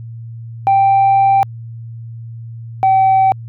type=tone pair in turn; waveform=sine; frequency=784 / 767.4 Hz; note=G5 / G5; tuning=0 / -37 cents; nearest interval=unison; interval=37 cents; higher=first; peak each=-6 dBFS; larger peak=neither; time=0.67-1.43 / 2.83-3.32 s; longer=first; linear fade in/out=0 ms; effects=tanh soft clip ceiling -6 dBFS + added 115 Hz sine -27 dBFS peak until 3.48 s